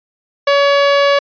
sawtooth tone, 565 Hz, C#5, 33 cents sharp, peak -5 dBFS, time 0.47-1.19 s, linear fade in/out 5 ms, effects resampled to 11025 Hz

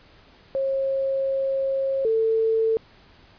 sine tone pair in turn, 540 / 446.5 Hz, C#5 / A4, -45 / +25 cents, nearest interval minor third, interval 330 cents, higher first, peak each -21 / -18 dBFS, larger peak second, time 0.55-2.05 / 2.05-2.77 s, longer first, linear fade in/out 0 ms, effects pink hiss -53 dBFS RMS until 3.38 s + resampled to 11025 Hz

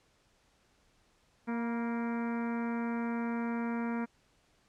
harmonic tone with a mistuned harmonic, 233.1 Hz, A#3, in tune, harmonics 1 / 2 / 3 / 4 / 5 / 6 / 7 / 8 / 9 / 10, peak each -32 / -42 / -46 / -43 / -50 / -46 / -51 / -52 / -54 / -52 dBFS, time 1.47-4.06 s, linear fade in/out 20 ms, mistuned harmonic 4, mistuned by +33 cents, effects pink hiss -69 dBFS RMS until 4.68 s + low-pass 8000 Hz 12 dB/octave

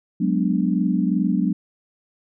sine chord, G# half-diminished seventh, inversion third, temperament equal, 185 / 207.7 / 246.9 / 293.7 Hz, F#3 / G#3 / B3 / D4, 0 / 0 / 0 / 0 cents, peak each -21 / -23 / -24 / -25 dBFS, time 0.2-1.53 s, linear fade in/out 10 ms, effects none

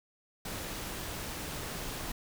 pink noise, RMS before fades -39 dBFS, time 0.45-2.12 s, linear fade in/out 5 ms, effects none

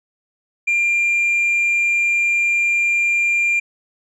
sine tone with tanh clipping, 2390 Hz, D7, 30 cents sharp, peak -15 dBFS, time 0.67-3.6 s, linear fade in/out 10 ms, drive 1 dB, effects none

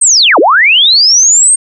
sine linear two-way sweep, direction down then up, 8640 to 280 to 8640 Hz, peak -3 dBFS, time 0.01-1.56 s, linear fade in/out 10 ms, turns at 0.39 s, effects none

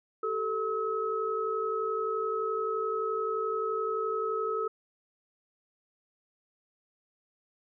sine tone cluster, 390.3 / 441.9 / 1285 Hz, G4 / A4 / E6, -8 / +7 / -45 cents, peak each -36 / -31 / -32 dBFS, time 0.23-4.68 s, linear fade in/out 5 ms, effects none

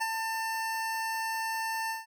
25% pulse tone with ADSR envelope, 895 Hz, A5, 29 cents sharp, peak -23 dBFS, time 0-2.06 s, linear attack 18 ms, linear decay 40 ms, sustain -4 dB, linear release 160 ms, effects none

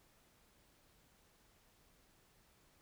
silence, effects pink hiss -70 dBFS RMS until 2.81 s

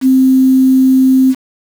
sine tone with quantisation, 261.6 Hz, C4, in tune, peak -5 dBFS, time 0.01-1.35 s, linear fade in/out 50 ms, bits 5, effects none

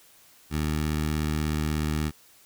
15% pulse tone with notch filter, 76.6 Hz, D#2, 27 cents flat, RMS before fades -27 dBFS, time 0.5-2.12 s, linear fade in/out 50 ms, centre 670 Hz, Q 1.5, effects white hiss -56 dBFS RMS until 2.45 s

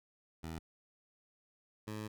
15% pulse tone pair in turn, 81.1 / 107.26 Hz, E2 / A2, -28 / -44 cents, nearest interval perfect fourth, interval 484 cents, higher second, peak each -35 / -34 dBFS, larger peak second, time 0.43-0.59 / 1.87-2.08 s, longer second, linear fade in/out 10 ms, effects none

